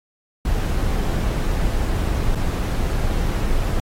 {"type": "noise with dropouts", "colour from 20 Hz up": "brown", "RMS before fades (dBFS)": -20, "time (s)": [0.45, 3.8], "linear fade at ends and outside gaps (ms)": 2, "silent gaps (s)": [2.349, 2.354], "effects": ["AAC 48 kbps"]}